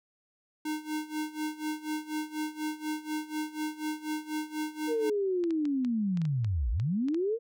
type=tone with tremolo; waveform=square; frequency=307 Hz; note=D#4; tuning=23 cents flat; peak=-30 dBFS; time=0.65-5.1 s; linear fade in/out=5 ms; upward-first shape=sine; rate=4.1 Hz; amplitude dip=85%
type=linear two-way sweep; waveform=sine; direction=down then up; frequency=476.2 to 49.75 to 476.2 Hz; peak=-26 dBFS; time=4.87-7.39 s; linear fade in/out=50 ms; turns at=6.71 s
type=clicks; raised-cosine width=0.2 ms; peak=-28 dBFS; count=11; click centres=5.439 / 5.507 / 5.654 / 5.848 / 6.173 / 6.217 / 6.253 / 6.446 / 6.799 / 7.085 / 7.145 s
effects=none